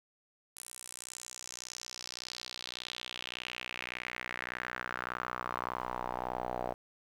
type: tone with band-pass filter sweep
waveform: sawtooth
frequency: 61.74 Hz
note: B1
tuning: in tune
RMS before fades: -41 dBFS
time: 0.56-6.74 s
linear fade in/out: 5 ms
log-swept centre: 10000 to 680 Hz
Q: 3.2
effects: 10-bit